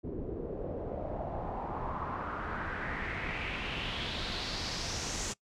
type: noise with low-pass filter sweep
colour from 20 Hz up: pink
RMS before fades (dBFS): -37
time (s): 0.03-5.34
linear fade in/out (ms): 20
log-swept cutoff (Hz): 350 to 7100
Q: 3.4
effects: noise-tail reverb RT60 0.1 s tail -22 dB re dry